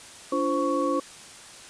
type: tone cluster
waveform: sine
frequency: 287.1 / 342.6 / 522 / 1115 Hz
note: D4 / F4 / C5 / C#6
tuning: -39 / -33 / -4 / +10 cents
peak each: -27 / -30 / -27 / -28 dBFS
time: 0.32-1 s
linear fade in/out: 5 ms
effects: white hiss -45 dBFS RMS until 1.69 s + resampled to 22050 Hz